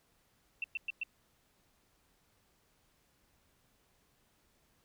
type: tone bursts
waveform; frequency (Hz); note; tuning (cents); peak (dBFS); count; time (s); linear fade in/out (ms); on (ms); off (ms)
sine; 2691; E7; +35; -33; 4; 0.62-1.034; 2; 21; 110
effects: pink hiss -72 dBFS RMS until 4.84 s